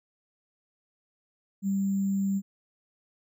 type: tone with sample-and-hold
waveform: sine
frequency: 196 Hz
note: G3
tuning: in tune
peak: -24 dBFS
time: 1.62-2.42 s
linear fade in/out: 50 ms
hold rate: 7350 Hz
effects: none